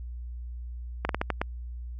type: slowing click train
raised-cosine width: 0.5 ms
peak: -11 dBFS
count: 6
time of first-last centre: 1.05-1.415 s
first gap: 42 ms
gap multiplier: 1.28
effects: added 60 Hz sine -35 dBFS peak until 1.99 s